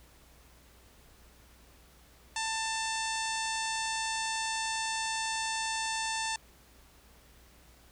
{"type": "harmonic tone", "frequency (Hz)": 890, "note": "A5", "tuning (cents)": 20, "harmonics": [1, 2, 3, 4, 5, 6, 7, 8, 9, 10], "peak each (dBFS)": [-35, -38, -40, -41, -42, -43, -43, -44, -45, -45], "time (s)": [2.36, 6.36], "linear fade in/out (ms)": 2, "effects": ["added 60 Hz sine -60 dBFS peak until 7.91 s", "pink hiss -60 dBFS RMS until 7.91 s"]}